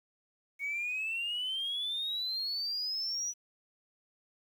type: exponential sweep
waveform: sine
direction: up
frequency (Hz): 2217 to 5920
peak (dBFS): -31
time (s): 0.59-3.34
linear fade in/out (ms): 50
effects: tanh soft clip ceiling -28 dBFS + 10-bit